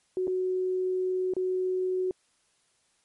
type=tone with dropouts; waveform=sine; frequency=370 Hz; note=F#4; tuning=in tune; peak=-25 dBFS; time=0.17-2.11 s; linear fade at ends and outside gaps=1 ms; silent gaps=0.271-0.278 / 1.337-1.366 s; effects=white hiss -69 dBFS RMS until 3.04 s + MP3 48 kbps